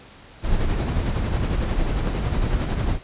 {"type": "noise with tremolo", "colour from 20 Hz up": "brown", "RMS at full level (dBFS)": -20, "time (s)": [0.42, 2.99], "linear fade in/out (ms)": 50, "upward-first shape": "sine", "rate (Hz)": 11, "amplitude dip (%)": 40, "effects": ["pink hiss -46 dBFS RMS until 3.03 s", "resampled to 8000 Hz"]}